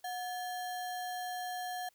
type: tone with sample-and-hold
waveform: sine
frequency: 729 Hz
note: F#5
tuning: 26 cents flat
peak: -36 dBFS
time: 0.04-1.89 s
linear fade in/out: 5 ms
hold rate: 2450 Hz
effects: white hiss -71 dBFS RMS until 1.94 s